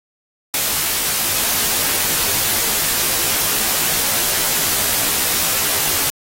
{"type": "noise with comb filter", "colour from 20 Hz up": "white", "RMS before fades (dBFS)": -18, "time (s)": [0.54, 6.1], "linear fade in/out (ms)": 0, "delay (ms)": 16, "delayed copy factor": -0.9, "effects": ["AAC 48 kbps"]}